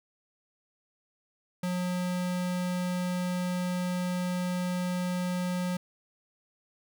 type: tone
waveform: square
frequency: 180 Hz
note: F#3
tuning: 47 cents flat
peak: -29 dBFS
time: 1.63-5.77 s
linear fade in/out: 5 ms
effects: none